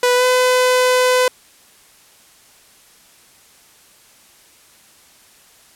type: tone with pitch glide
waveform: sawtooth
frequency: 493.9 to 504.6 Hz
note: B4 to B4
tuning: 0 to +37 cents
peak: -8 dBFS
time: 0.03-1.28 s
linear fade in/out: 2 ms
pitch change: +37 cents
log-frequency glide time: 0.15-0.24 s
effects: white hiss -49 dBFS RMS until 5.75 s + low-pass 12000 Hz 12 dB/octave